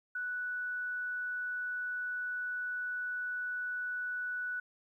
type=tone; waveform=sine; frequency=1480 Hz; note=F#6; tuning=in tune; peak=-34 dBFS; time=0.15-4.6 s; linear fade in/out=5 ms; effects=12-bit